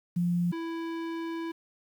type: tone pair in turn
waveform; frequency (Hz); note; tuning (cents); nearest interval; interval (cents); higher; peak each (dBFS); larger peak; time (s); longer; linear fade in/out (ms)
sine / square; 174.61 / 330.8; F3 / E4; 0 / +6; major seventh; 1106; second; -24 / -33; first; 0.16-0.52 / 0.52-1.52; second; 10
effects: low-pass 3000 Hz 12 dB/octave + 9-bit